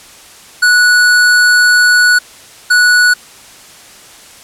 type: tone bursts at uneven times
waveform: square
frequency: 1471 Hz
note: F#6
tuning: 11 cents flat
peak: -6 dBFS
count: 2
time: 0.62-2.19 / 2.7-3.14 s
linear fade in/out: 10 ms
effects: white hiss -37 dBFS RMS until 4.43 s + low-pass 10000 Hz 12 dB/octave